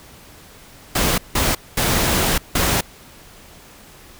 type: noise bursts at uneven times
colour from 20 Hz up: pink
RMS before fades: -18 dBFS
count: 4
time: 0.95-1.18 / 1.35-1.55 / 1.77-2.38 / 2.55-2.81 s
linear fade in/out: 5 ms
effects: pink hiss -44 dBFS RMS until 4.19 s